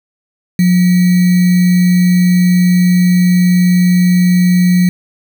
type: tone with sample-and-hold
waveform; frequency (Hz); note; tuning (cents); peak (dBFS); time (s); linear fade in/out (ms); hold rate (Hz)
sine; 179.5; F3; +48; -6; 0.59-4.89; 2; 2100
effects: none